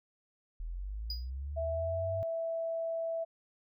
sine linear sweep, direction up, 38.89 to 98.7 Hz, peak -36 dBFS, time 0.6-2.23 s, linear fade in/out 0 ms
triangle tone with exponential decay, 4917 Hz, D#8, 21 cents flat, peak -32 dBFS, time 1.1-1.3 s, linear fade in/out 2 ms, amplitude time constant 42 ms
sine tone, 659.3 Hz, E5, in tune, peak -32 dBFS, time 1.56-3.25 s, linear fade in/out 20 ms
effects none

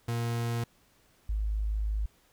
40% pulse / sine tone pair in turn, 117.4 / 52.69 Hz, A#2 / G#1, +13 / +26 cents, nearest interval octave + major second, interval 1387 cents, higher first, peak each -28 / -27 dBFS, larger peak second, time 0.08-0.64 / 1.29-2.06 s, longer second, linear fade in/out 5 ms, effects pink hiss -65 dBFS RMS until 2.32 s

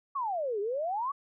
sine exponential two-way sweep, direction down then up, 1155 to 392 to 1155 Hz, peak -29 dBFS, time 0.15-1.12 s, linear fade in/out 10 ms, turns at 0.6 s, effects none

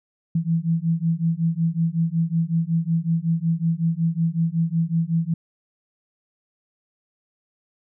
sine beating tone pair, 162.7 / 168.1 Hz, E3 / E3, -22 / +34 cents, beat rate 5.4 Hz, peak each -22 dBFS, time 0.35-5.34 s, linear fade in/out 5 ms, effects none

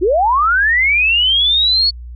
sine linear sweep, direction up, 319.7 to 4435 Hz, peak -10 dBFS, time 0.01-1.91 s, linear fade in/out 20 ms, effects added 60 Hz sine -28 dBFS peak until 2.15 s

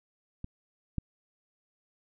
clicks, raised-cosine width 5 ms, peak -25 / -18 dBFS, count 2, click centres 0.444 / 0.983 s, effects none

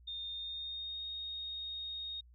sine tone with pitch glide, 3647 to 3721 Hz, A#7 to A#7, -39 to -4 cents, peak -39 dBFS, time 0.07-2.21 s, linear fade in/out 10 ms, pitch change +35 cents, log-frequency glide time 0.31-1.05 s, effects added 60 Hz sine -57 dBFS peak until 2.34 s

